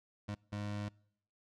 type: tone bursts at uneven times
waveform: 25% pulse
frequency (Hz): 103.3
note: G#2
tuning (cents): -9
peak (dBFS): -34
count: 2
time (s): 0.28-0.35 / 0.52-0.89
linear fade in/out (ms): 10
effects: noise-tail reverb RT60 0.7 s tail -26 dB re dry + low-pass 6000 Hz 12 dB/octave